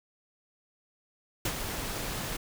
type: noise with ADSR envelope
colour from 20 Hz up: pink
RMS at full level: -28 dBFS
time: 1.45-2.37 s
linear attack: 5 ms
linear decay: 63 ms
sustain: -7 dB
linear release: 8 ms
effects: none